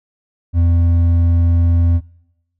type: tone with hard clipping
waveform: triangle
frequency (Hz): 85.2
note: F2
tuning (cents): -42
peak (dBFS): -11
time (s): 0.53-2.01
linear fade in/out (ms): 50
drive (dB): 8
effects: noise-tail reverb RT60 0.9 s tail -24 dB re dry